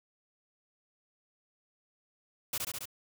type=noise with echo; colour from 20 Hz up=white; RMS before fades=-33 dBFS; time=2.53-2.58 s; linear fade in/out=5 ms; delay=69 ms; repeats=4; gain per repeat=-2 dB; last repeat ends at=2.856 s; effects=none